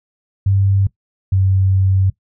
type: tone pair in turn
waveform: sine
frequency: 98 / 95.49 Hz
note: G2 / G2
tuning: 0 / -45 cents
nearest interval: unison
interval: 45 cents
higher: first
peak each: -11 dBFS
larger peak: neither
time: 0.46-0.87 / 1.32-2.1 s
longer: second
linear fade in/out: 5 ms
effects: noise-tail reverb RT60 0.1 s tail -18 dB re dry